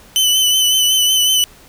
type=tone with vibrato; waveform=sawtooth; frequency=3019 Hz; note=F#7; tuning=34 cents sharp; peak=-8 dBFS; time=0.16-1.44 s; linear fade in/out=0 ms; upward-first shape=sine; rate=5.4 Hz; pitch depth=33 cents each way; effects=pink hiss -44 dBFS RMS until 1.68 s